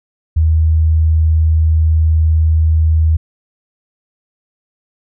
sine tone, 79.5 Hz, D#2, 38 cents sharp, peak -8 dBFS, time 0.36-3.17 s, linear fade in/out 10 ms, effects none

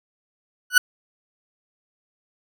40% pulse tone with exponential growth, 1480 Hz, F#6, in tune, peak -6 dBFS, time 0.7-0.78 s, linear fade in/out 5 ms, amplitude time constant 16 ms, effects none

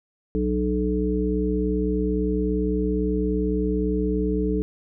harmonic tone with a mistuned harmonic, 61.8 Hz, B1, 2 cents sharp, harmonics 1 / 3 / 5 / 7, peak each -26 / -26 / -26 / -26 dBFS, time 0.35-4.62 s, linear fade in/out 0 ms, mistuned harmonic 5, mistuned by -34 cents, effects none

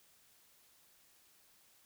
silence, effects white hiss -67 dBFS RMS until 1.85 s

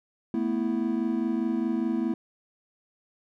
triangle chord, A suspended second, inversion none, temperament equal with one note detuned, 222 / 246.9 / 329.6 Hz, A3 / B3 / E4, +16 / 0 / 0 cents, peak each -27 dBFS, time 0.34-2.14 s, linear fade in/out 2 ms, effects none

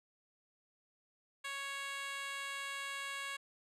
10% pulse tone with high-pass filter, 554.4 Hz, C#5, in tune, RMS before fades -42 dBFS, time 1.44-3.37 s, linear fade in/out 10 ms, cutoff 1200 Hz, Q 0.98, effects low-pass 10000 Hz 12 dB/octave

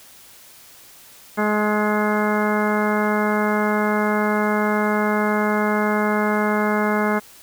harmonic tone with a mistuned harmonic, 210.9 Hz, G#3, 27 cents sharp, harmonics 1 / 2 / 3 / 4 / 5 / 6 / 7 / 8 / 10, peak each -21 / -24 / -26 / -27 / -28 / -29 / -29 / -30 / -31 dBFS, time 1.37-7.2 s, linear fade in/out 20 ms, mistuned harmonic 7, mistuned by -17 cents, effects white hiss -46 dBFS RMS until 7.42 s

